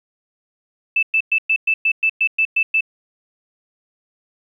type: tone bursts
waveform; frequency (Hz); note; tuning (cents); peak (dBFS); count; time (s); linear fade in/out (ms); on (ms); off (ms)
sine; 2637; E7; 0; -13; 11; 0.96-2.808; 5; 68; 110
effects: 9-bit